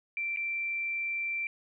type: tone with dropouts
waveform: sine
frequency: 2349 Hz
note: D7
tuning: in tune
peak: -30 dBFS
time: 0.17-1.47 s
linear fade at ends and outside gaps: 1 ms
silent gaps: 0.362-0.371 s
effects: none